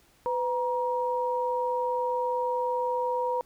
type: tone pair together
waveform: sine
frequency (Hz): 502 / 947.6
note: B4 / A#5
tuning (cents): +28 / +28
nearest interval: major seventh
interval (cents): 1100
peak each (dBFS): -28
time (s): 0.26-3.41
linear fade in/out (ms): 0
effects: pink hiss -62 dBFS RMS until 3.45 s